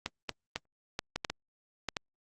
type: clicks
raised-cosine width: 0.2 ms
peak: -15 dBFS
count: 9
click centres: 0.061 / 0.293 / 0.56 / 0.991 / 1.16 / 1.248 / 1.3 / 1.887 / 1.968 s
effects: Opus 24 kbps